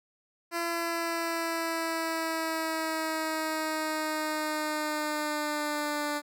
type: exponential sweep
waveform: 10% pulse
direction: down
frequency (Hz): 340 to 293.7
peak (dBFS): -21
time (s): 0.51-6.22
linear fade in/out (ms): 50
effects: none